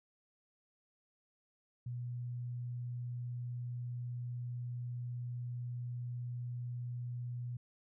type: tone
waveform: sine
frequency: 121.9 Hz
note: B2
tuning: 22 cents flat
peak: -38 dBFS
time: 1.86-7.57 s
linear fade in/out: 5 ms
effects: none